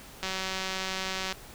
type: click train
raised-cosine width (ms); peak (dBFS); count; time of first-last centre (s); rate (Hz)
0.2; -15; 208; 0.23-1.325; 189
effects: pink hiss -48 dBFS RMS until 1.54 s